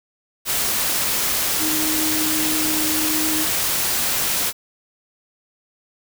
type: tone in noise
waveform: sine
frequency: 311.1 Hz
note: D#4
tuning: in tune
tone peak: -24 dBFS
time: 1.58-3.47 s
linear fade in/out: 50 ms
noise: white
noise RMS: -21 dBFS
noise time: 0.45-4.53 s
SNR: -6 dB
effects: none